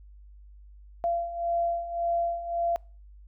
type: beating tone pair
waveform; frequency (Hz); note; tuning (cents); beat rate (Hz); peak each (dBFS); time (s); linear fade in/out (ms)
sine; 683 / 684.8; F5 / F5; -39 / -34; 1.8; -32 / -27; 1.04-2.76; 0
effects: noise-tail reverb RT60 0.4 s tail -26 dB re dry + added 50 Hz sine -47 dBFS peak until 3.27 s